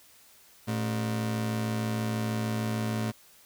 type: ring-modulated tone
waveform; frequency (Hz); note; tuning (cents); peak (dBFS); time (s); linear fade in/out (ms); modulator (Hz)
40% pulse; 166.5; E3; +18; -24; 0.67-3.12; 20; 53.2
effects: white hiss -57 dBFS RMS until 3.45 s